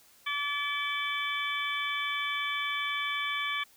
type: harmonic tone with a mistuned harmonic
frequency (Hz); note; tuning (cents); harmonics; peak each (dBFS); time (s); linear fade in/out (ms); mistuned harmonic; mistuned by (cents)
576; D5; -34; 2 / 3 / 4 / 5 / 6; -35 / -37 / -33 / -40 / -37; 0.26-3.64; 10; 5; +120
effects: white hiss -60 dBFS RMS until 3.76 s